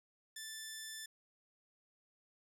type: tone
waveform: 10% pulse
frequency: 1760 Hz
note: A6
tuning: in tune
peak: -36 dBFS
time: 0.36-1.06 s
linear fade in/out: 5 ms
effects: none